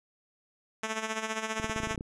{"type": "tone with tremolo", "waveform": "5% pulse", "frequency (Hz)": 220, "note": "A3", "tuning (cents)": 0, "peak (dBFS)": -18, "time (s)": [0.83, 1.96], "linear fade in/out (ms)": 5, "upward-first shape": "sine", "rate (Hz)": 15, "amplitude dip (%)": 65}
{"type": "clicks", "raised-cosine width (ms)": 3, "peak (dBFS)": -24, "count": 11, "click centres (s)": [1.599, 1.644, 1.697, 1.762, 1.802, 1.834, 1.872, 1.91, 1.947, 1.978, 2.009]}
{"effects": ["resampled to 22050 Hz"]}